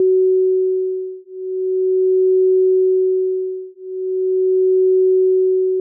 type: beating tone pair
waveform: sine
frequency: 373.7 / 374.1 Hz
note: F#4 / F#4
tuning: +17 / +19 cents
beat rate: 0.4 Hz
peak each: -16 dBFS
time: 0-5.8 s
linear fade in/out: 2 ms
effects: none